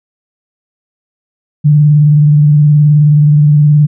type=tone with vibrato; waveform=sine; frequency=148.6 Hz; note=D3; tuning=21 cents sharp; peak=-3 dBFS; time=1.64-3.87 s; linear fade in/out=20 ms; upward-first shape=sine; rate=19 Hz; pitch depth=40 cents each way; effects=none